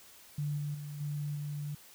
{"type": "tone with level steps", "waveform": "sine", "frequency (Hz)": 146.83, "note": "D3", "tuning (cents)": 0, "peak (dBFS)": [-31, -33, -39, -33, -35], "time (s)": [0.38, 1.75], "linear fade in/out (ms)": 5, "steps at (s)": [0.57, 0.74, 1, 1.35], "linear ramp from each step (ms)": 10, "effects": ["white hiss -56 dBFS RMS until 1.94 s"]}